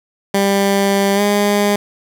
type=tone with pitch glide; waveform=15% pulse; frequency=198.1 to 204.6 Hz; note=G3 to G#3; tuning=+18 to -26 cents; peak=-6 dBFS; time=0.34-1.76 s; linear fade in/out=5 ms; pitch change=+56 cents; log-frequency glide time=1.15-1.21 s; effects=none